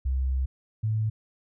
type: tone pair in turn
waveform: sine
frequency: 65.41 / 109.15 Hz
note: C2 / A2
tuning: 0 / -13 cents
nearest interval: major sixth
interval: 887 cents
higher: second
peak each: -23 dBFS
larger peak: neither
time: 0.05-0.46 / 0.83-1.1 s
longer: first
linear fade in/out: 10 ms
effects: none